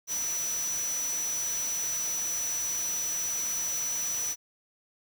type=tone in noise; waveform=sine; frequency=5920 Hz; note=F#8; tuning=in tune; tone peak=-29 dBFS; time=0.07-4.36 s; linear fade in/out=50 ms; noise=white; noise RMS=-38 dBFS; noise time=0.07-4.36 s; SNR=+6 dB; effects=none